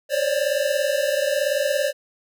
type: tone cluster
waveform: square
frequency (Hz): 535 / 572 / 593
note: C5 / D5 / D5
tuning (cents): +38 / -46 / +17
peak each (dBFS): -25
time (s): 0.09-1.93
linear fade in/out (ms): 50
effects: none